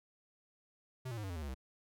square tone with pitch steps, 128.9 / 116.84 / 105.92 / 96.01 / 87.03 / 78.89 / 71.51 / 64.82 Hz, C3 / A#2 / G#2 / G2 / F2 / D#2 / D2 / C2, -26 / +4 / +35 / -35 / -6 / +24 / -46 / -16 cents, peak -40 dBFS, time 1.05-1.546 s, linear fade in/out 10 ms, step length 62 ms, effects none

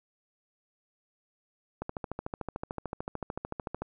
click train, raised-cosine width 1 ms, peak -20 dBFS, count 28, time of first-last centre 1.82-3.82 s, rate 13.5 Hz, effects none

